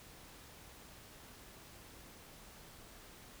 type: silence
effects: pink hiss -56 dBFS RMS until 3.4 s